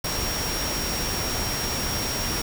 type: tone in noise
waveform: sine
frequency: 5588 Hz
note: F8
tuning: in tune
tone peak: -30 dBFS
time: 0.04-2.42 s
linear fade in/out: 5 ms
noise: pink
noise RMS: -28 dBFS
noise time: 0.04-2.42 s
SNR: -5 dB
effects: none